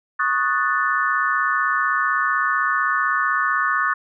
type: chord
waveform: sine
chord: D# half-diminished seventh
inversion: third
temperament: equal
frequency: 1108.7 / 1244.5 / 1480 / 1760 Hz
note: C#6 / D#6 / F#6 / A6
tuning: 0 / 0 / 0 / 0 cents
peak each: -23 dBFS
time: 0.19-3.94 s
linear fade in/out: 10 ms
effects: none